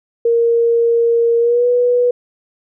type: tone with pitch glide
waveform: sine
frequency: 466.2 to 489.1 Hz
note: A#4 to B4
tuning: 0 to -17 cents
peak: -10 dBFS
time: 0.25-2.11 s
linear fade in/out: 5 ms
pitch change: +83 cents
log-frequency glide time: 1.39-1.67 s
effects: none